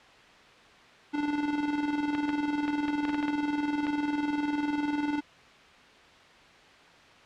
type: tone with tremolo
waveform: square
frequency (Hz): 293.7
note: D4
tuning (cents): 0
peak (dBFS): -26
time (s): 1.13-5.21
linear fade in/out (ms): 20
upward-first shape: square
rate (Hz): 20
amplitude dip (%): 50
type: clicks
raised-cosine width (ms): 0.3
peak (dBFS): -19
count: 10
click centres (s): 2.15 / 2.292 / 2.68 / 2.882 / 3.052 / 3.093 / 3.145 / 3.228 / 3.282 / 3.868
effects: white hiss -53 dBFS RMS until 7.25 s + low-pass 3000 Hz 12 dB/octave